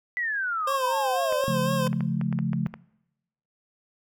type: exponential sweep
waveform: sine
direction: down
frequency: 1999 to 548 Hz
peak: -25 dBFS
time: 0.17-1.44 s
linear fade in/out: 0 ms
type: tone with vibrato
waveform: 25% pulse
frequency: 528 Hz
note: C5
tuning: 16 cents sharp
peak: -22 dBFS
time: 0.67-1.88 s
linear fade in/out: 5 ms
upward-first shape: sine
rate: 4 Hz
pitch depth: 54 cents each way
type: clicks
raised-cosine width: 0.5 ms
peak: -22 dBFS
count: 10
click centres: 1.325 / 1.869 / 1.93 / 2.007 / 2.213 / 2.327 / 2.389 / 2.532 / 2.663 / 2.74 s
type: chord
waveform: sine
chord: Db augmented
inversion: none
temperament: just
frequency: 138.59 / 173.24 / 216.5 Hz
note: Db3 / F3 / A3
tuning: 0 / -14 / -28 cents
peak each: -28 dBFS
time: 1.48-2.67 s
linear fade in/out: 0 ms
effects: noise-tail reverb RT60 0.9 s tail -22 dB re dry